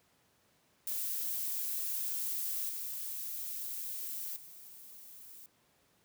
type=noise with level steps; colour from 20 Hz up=violet; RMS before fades=-36 / -40 / -52 dBFS; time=0.87-5.46 s; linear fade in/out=2 ms; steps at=2.69 / 4.36 s; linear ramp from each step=5 ms; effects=pink hiss -70 dBFS RMS until 6.04 s + high-pass 100 Hz 12 dB/octave